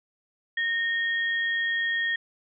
sine tone pair together, 1846 / 3272 Hz, A#6 / G#7, -17 / -26 cents, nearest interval minor seventh, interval 991 cents, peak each -24 / -34 dBFS, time 0.57-2.16 s, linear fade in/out 5 ms, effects none

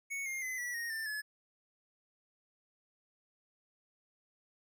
square tone with pitch steps, 2217 / 2123 / 2033 / 1946.8 / 1864.3 / 1785.2 / 1709.5 Hz, C#7 / C7 / B6 / B6 / A#6 / A6 / G#6, 0 / +25 / +50 / -25 / 0 / +25 / +50 cents, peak -37 dBFS, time 0.1-1.22 s, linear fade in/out 20 ms, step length 160 ms, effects none

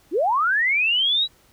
sine linear sweep, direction up, 277.2 to 3951 Hz, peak -17 dBFS, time 0.11-1.28 s, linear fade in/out 50 ms, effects pink hiss -57 dBFS RMS until 1.52 s

